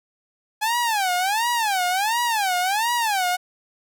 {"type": "tone with vibrato", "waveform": "sawtooth", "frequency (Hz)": 830.6, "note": "G#5", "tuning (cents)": 0, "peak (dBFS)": -16, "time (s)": [0.61, 3.37], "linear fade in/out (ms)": 20, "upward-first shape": "sine", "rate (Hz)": 1.4, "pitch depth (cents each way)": 260, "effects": []}